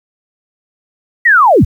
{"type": "linear sweep", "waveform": "sine", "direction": "down", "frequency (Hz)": [1975.5, 34.65], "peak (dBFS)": -4, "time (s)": [1.25, 1.65], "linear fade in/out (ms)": 10, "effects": ["7-bit"]}